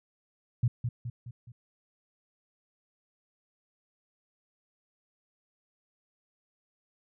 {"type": "tone with echo", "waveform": "sine", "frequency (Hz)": 120, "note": "B2", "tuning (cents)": -49, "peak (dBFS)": -21, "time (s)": [0.63, 0.68], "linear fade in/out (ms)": 5, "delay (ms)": 210, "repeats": 4, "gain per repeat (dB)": -6, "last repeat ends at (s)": 1.52, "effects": []}